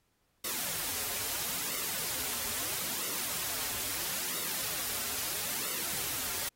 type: noise with flanger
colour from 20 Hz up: white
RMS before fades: -35 dBFS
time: 0.44-6.49 s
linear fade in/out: 5 ms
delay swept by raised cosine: 1.2 to 6.3 ms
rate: 0.76 Hz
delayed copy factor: -0.65
effects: pink hiss -75 dBFS RMS until 6.55 s + AAC 48 kbps